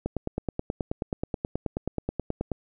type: click train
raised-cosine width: 2 ms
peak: -14 dBFS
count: 24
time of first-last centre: 0.06-2.517 s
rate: 9.36 Hz
effects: none